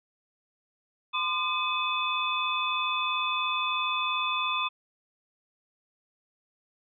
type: tone cluster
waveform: sine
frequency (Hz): 1027 / 1210 / 2543 / 3496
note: C6 / D#6 / D#7 / A7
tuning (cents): -33 / -49 / +37 / -12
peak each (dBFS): -31 / -32 / -31 / -32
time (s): 1.13-4.69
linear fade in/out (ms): 20
effects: none